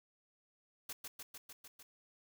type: noise with echo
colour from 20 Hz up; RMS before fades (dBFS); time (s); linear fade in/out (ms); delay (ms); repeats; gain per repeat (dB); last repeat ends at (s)
white; -44; 0.89-0.93; 5; 150; 6; -2; 1.83
effects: none